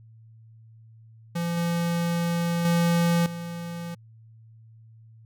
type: tone with level steps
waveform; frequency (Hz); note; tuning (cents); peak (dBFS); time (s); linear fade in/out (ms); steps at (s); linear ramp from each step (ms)
square; 170.5; F3; -41; -26 / -24 / -20 / -33; 1.35-3.95; 10; 1.57 / 2.65 / 3.26; 2
effects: added 112 Hz sine -48 dBFS peak until 5.25 s